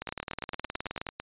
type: two click trains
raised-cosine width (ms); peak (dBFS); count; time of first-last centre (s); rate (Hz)
0.3; -18 / -18; 11 / 21; 0.09-1.2 / 0.02-1.067; 9.01 / 19.1
effects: resampled to 8000 Hz